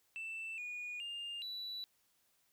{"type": "tone with pitch steps", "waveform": "sine", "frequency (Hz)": [2660, 2451, 2810, 3948], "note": ["E7", "D#7", "F7", "B7"], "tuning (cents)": [15, -27, 10, -1], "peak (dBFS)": -39, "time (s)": [0.16, 1.84], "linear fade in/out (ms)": 0, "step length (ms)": 420, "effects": ["tanh soft clip ceiling -39 dBFS", "white hiss -75 dBFS RMS until 2.52 s"]}